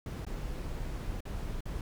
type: noise with dropouts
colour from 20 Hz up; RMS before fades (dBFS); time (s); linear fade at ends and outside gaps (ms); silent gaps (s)
brown; -37; 0.06-1.81; 2; 0.251-0.266 / 1.206-1.253 / 1.607-1.655
effects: none